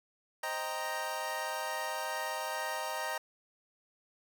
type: chord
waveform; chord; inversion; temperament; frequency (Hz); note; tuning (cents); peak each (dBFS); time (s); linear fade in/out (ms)
25% pulse; C minor seventh; none; equal; 523.3 / 622.3 / 784 / 932.3; C5 / Eb5 / G5 / Bb5; 0 / 0 / 0 / 0; -40 / -36 / -38 / -34; 0.43-3.18; 5
effects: none